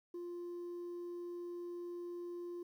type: tone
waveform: sine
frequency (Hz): 349.2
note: F4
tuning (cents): 0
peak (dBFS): -39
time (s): 0.14-2.63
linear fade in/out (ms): 5
effects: tanh soft clip ceiling -41 dBFS + 12-bit